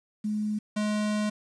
sine / square tone pair in turn, 211.9 / 210.9 Hz, G#3 / G#3, +35 / +27 cents, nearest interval unison, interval 8 cents, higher first, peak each -26 dBFS, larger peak neither, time 0.24-0.59 / 0.76-1.3 s, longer second, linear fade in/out 10 ms, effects resampled to 22050 Hz + 9-bit

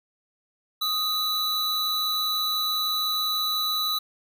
square tone pair together, 1245 / 3953 Hz, D#6 / B7, +1 / +1 cents, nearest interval octave + minor sixth, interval 2000 cents, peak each -31 / -25 dBFS, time 0.81-3.99 s, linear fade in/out 10 ms, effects none

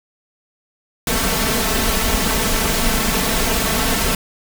pink noise with comb filter, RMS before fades -18 dBFS, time 1.07-4.15 s, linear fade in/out 2 ms, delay 4.5 ms, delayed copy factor +0.7, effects none

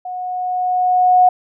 sine tone with level ramp, 730 Hz, F#5, 24 cents flat, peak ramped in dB -24 to -6 dBFS, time 0.05-1.29 s, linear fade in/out 5 ms, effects none

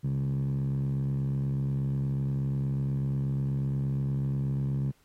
10% pulse tone with band-pass filter, 68.3 Hz, C#2, 25 cents flat, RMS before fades -29 dBFS, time 0.03-4.92 s, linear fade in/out 20 ms, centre 150 Hz, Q 6.9, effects pink hiss -67 dBFS RMS until 5.04 s + AAC 48 kbps

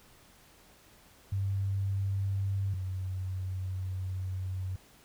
sine tone pair in turn, 98 / 93.48 Hz, G2 / F#2, 0 / +18 cents, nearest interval minor second, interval 82 cents, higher first, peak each -28 / -32 dBFS, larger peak first, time 1.32-2.74 / 2.74-4.76 s, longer second, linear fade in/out 5 ms, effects pink hiss -59 dBFS RMS until 5.04 s

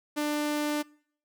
sawtooth tone, 297.2 Hz, D4, 21 cents sharp, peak -23 dBFS, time 0.16-0.83 s, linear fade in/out 20 ms, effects noise-tail reverb RT60 0.6 s tail -25 dB re dry

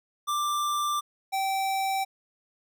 square tone pair in turn, 1181 / 774.6 Hz, D6 / G5, +9 / -21 cents, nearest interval perfect fifth, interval 730 cents, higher first, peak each -26 dBFS, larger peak neither, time 0.27-1.01 / 1.32-2.05 s, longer first, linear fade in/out 20 ms, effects none

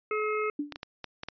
harmonic tone, 427.2 Hz, G#4, 49 cents sharp, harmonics 1 / 3 / 5 / 6, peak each -29 / -32 / -36 / -40 dBFS, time 0.11-0.5 s, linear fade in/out 2 ms
sine tone with exponential decay, 291.9 Hz, D4, 10 cents flat, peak -25 dBFS, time 0.59-0.77 s, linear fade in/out 5 ms, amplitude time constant 39 ms
clicks, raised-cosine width 0.2 ms, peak -19 dBFS, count 6, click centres 0.723 / 0.759 / 0.831 / 1.043 / 1.234 / 1.286 s
effects resampled to 11025 Hz

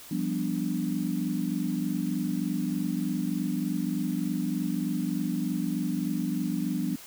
sine chord, G dominant seventh, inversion third, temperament equal with one note detuned, 174.61 / 197.93 / 246.9 / 293.7 Hz, F3 / G3 / B3 / D4, 0 / +17 / 0 / 0 cents, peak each -32 dBFS, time 0.11-6.96 s, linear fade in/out 5 ms, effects white hiss -47 dBFS RMS until 7.06 s

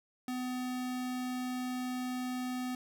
square tone, 251.9 Hz, B3, 34 cents sharp, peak -35 dBFS, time 0.28-2.75 s, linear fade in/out 2 ms, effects none

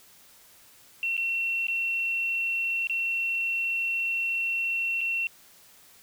sine tone with dropouts, 2717 Hz, F7, 48 cents flat, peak -25 dBFS, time 1.03-5.27 s, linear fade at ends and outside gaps 1 ms, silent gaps 1.168-1.177 / 1.669-1.683 / 2.871-2.897 / 5.009-5.013 s, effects white hiss -55 dBFS RMS until 6.02 s

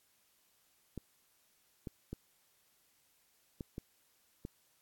clicks, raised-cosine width 3 ms, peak -28 dBFS, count 6, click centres 0.977 / 1.872 / 2.13 / 3.608 / 3.781 / 4.451 s, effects white hiss -72 dBFS RMS until 4.81 s + AAC 64 kbps

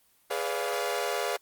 sawtooth chord, G# diminished seventh, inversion none, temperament equal with one note detuned, 415.3 / 493.9 / 573.6 / 698.5 Hz, G#4 / B4 / D5 / F5, 0 / 0 / -41 / 0 cents, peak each -30 dBFS, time 0.3-1.37 s, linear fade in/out 10 ms, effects white hiss -65 dBFS RMS until 1.41 s + Opus 24 kbps

